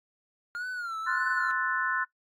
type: tone with vibrato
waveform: triangle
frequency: 1404 Hz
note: F6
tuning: 9 cents sharp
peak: -30 dBFS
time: 0.55-1.51 s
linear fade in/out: 0 ms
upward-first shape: sine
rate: 1.7 Hz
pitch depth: 120 cents each way
type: chord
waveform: sine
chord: F# half-diminished seventh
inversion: second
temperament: equal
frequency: 1046.5 / 1318.5 / 1480 / 1760 Hz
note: C6 / E6 / F#6 / A6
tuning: 0 / 0 / 0 / 0 cents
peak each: -33 / -35 / -29 / -32 dBFS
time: 1.06-2.05 s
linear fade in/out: 20 ms
effects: noise-tail reverb RT60 0.1 s tail -17 dB re dry + AAC 64 kbps